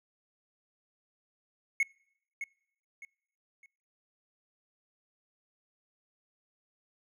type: tone with echo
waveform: triangle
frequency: 2186 Hz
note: C#7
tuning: 25 cents flat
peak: -22 dBFS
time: 1.8-1.83 s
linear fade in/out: 2 ms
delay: 610 ms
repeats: 3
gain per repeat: -10 dB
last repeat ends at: 3.66 s
effects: noise-tail reverb RT60 0.7 s tail -26 dB re dry